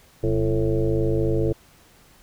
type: tone with frequency modulation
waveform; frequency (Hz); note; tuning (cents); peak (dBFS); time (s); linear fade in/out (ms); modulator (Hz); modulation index
sine; 233.1; A#3; 0; -18; 0.23-1.53; 10; 104; 2.6
effects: pink hiss -54 dBFS RMS until 2.22 s